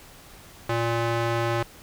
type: tone with band-pass filter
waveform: square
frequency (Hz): 116.54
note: A#2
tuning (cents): 0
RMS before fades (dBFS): -25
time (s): 0.69-1.63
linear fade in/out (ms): 5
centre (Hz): 1000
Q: 0.5
effects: pink hiss -48 dBFS RMS until 1.82 s